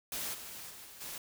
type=noise with level steps; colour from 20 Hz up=white; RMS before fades=-38 / -46 / -50 / -52 / -43 dBFS; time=0.12-1.18 s; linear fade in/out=2 ms; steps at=0.33 / 0.69 / 0.84 / 1 s; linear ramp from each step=20 ms; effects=none